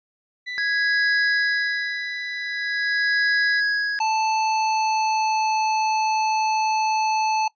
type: tone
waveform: 35% pulse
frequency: 1985 Hz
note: B6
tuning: 8 cents sharp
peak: -27 dBFS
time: 0.46-3.61 s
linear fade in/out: 20 ms
type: tone with tremolo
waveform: square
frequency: 1661.2 Hz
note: G#6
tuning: in tune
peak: -18 dBFS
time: 0.58-3.99 s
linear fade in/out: 0 ms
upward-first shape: sine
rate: 0.45 Hz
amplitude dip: 85%
type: tone with pitch glide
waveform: square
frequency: 878 to 871.9 Hz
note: A5 to A5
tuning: -4 to -16 cents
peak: -20 dBFS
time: 4-7.48 s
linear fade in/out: 5 ms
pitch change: -12 cents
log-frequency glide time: 4.29-5.55 s
effects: noise-tail reverb RT60 0.1 s tail -21 dB re dry + resampled to 16000 Hz